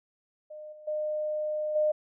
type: tone with level steps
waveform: sine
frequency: 609 Hz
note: D#5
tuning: 37 cents flat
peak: -40 / -46 / -28 / -22 dBFS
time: 0.5-1.92 s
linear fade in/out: 10 ms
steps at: 0.72 / 0.87 / 1.75 s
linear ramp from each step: 10 ms
effects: none